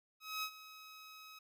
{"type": "tone with ADSR envelope", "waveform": "15% pulse", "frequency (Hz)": 1275, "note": "D#6", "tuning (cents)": 42, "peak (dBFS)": -30, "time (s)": [0.2, 1.39], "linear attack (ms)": 230, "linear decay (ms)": 70, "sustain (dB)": -16, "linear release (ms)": 7, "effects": []}